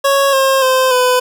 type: tone with pitch steps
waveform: 25% pulse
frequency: 553 / 535.4 / 518.4 / 501.9 Hz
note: C#5 / C5 / C5 / B4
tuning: -4 / +40 / -16 / +28 cents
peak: -6 dBFS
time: 0.04-1.2 s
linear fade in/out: 10 ms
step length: 290 ms
effects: none